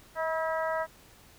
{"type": "harmonic tone with a mistuned harmonic", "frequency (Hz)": 322.9, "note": "E4", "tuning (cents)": -36, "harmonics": [2, 3, 4, 5, 6], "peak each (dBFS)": [-30, -34, -36, -38, -40], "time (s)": [0.15, 0.87], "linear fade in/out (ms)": 50, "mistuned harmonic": 2, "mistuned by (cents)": -16, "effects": ["pink hiss -56 dBFS RMS until 1.38 s"]}